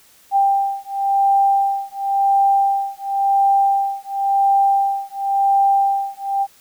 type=beating tone pair; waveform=sine; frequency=790 / 790.94 Hz; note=G5 / G5; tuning=+13 / +15 cents; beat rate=0.94 Hz; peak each=-17 / -17 dBFS; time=0.31-6.47 s; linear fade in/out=50 ms; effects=white hiss -51 dBFS RMS until 6.6 s